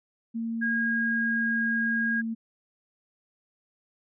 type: tone with pitch glide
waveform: sine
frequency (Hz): 228.5 to 226.3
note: A#3 to A3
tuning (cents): -34 to +49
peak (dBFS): -28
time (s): 0.34-2.35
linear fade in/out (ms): 20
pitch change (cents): -17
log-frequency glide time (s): 0.65-1.64
type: tone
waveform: sine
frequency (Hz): 1632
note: G#6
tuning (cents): -31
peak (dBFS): -25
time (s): 0.61-2.22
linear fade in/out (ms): 20
effects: none